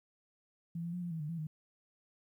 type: tone with pitch steps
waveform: sine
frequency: 168 / 170.4 / 178.1 / 173.7 / 162 / 149.6 / 167.4 / 154.8 Hz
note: E3 / F3 / F3 / F3 / E3 / D3 / E3 / D#3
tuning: +33 / -42 / +34 / -9 / -30 / +32 / +27 / -9 cents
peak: -36 dBFS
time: 0.75-1.47 s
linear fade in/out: 5 ms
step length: 90 ms
effects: 12-bit